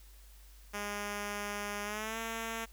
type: tone with pitch glide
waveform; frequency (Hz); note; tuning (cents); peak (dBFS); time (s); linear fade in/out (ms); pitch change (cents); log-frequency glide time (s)
5% pulse; 205.2 to 226.4; G#3 to A3; -21 to +50; -25; 0.73-2.66; 20; +171; 1.84-2.18
effects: added 50 Hz sine -53 dBFS peak until 2.72 s + white hiss -62 dBFS RMS until 2.72 s